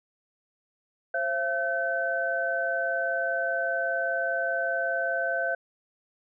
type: tone cluster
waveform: sine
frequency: 532 / 677 / 1528 Hz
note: C5 / E5 / G6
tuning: +29 / +46 / -45 cents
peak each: -32 / -29 / -28 dBFS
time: 1.14-5.55 s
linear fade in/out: 5 ms
effects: none